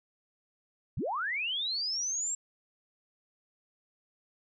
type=linear sweep; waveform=sine; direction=up; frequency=62.2 to 7610 Hz; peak=-30 dBFS; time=0.97-2.35 s; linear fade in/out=5 ms; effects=none